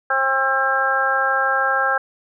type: harmonic tone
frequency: 267.4 Hz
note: C4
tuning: 38 cents sharp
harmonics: 2 / 3 / 4 / 5 / 6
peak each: -25 / -23 / -27 / -21 / -20 dBFS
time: 0.1-1.98 s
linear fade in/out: 5 ms
effects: none